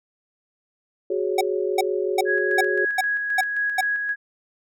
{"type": "chord", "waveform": "sine", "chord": "F# suspended second", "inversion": "none", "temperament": "equal", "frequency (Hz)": [370, 415.3, 554.4], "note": ["F#4", "G#4", "C#5"], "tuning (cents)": [0, 0, 0], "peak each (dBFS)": [-24, -25, -29], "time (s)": [1.1, 2.85], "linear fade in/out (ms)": 5}
{"type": "tone bursts", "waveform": "square", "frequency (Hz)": 758, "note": "F#5", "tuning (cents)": 42, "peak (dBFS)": -18, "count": 7, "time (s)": [1.38, 3.81], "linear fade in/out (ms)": 5, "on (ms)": 30, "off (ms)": 370}
{"type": "tone with tremolo", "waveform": "sine", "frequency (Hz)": 1661.2, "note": "G#6", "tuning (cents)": 0, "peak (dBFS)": -20, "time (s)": [2.25, 4.16], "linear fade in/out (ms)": 50, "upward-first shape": "square", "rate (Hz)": 3.8, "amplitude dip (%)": 35}
{"effects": []}